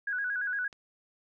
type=tone with vibrato; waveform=sine; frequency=1562 Hz; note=G6; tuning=7 cents flat; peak=-29 dBFS; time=0.07-0.68 s; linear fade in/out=5 ms; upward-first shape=square; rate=8.7 Hz; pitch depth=87 cents each way
type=click; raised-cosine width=0.2 ms; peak=-31 dBFS; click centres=0.728 s
effects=none